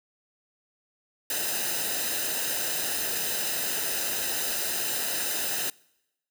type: noise with comb filter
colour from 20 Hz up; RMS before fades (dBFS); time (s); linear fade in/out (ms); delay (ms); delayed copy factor
white; -29; 1.3-5.7; 2; 0.89; -0.65
effects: noise-tail reverb RT60 0.9 s tail -25 dB re dry